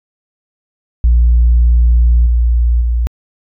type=tone with level steps; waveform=sine; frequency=59 Hz; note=A#1; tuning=22 cents sharp; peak=-4 / -7 / -10 dBFS; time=1.04-3.07 s; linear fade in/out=0 ms; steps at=2.26 / 2.81 s; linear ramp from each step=5 ms; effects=tanh soft clip ceiling -3 dBFS